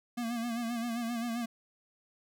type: tone with vibrato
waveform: square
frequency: 234.3 Hz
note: A#3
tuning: 9 cents sharp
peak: -33 dBFS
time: 0.17-1.46 s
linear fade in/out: 10 ms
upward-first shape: sine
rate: 7.6 Hz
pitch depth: 61 cents each way
effects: none